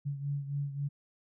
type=beating tone pair; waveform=sine; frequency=141.2 / 144.9 Hz; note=C#3 / D3; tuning=+32 / -23 cents; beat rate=3.7 Hz; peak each=-33 / -39 dBFS; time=0.05-0.89 s; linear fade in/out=20 ms; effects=none